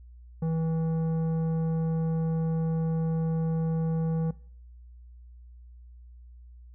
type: tone with tanh clipping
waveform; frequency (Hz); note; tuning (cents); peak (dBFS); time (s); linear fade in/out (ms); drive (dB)
sine; 162.2; E3; -28; -27; 0.42-4.31; 5; 11
effects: noise-tail reverb RT60 0.5 s tail -20 dB re dry + added 60 Hz sine -46 dBFS peak until 6.74 s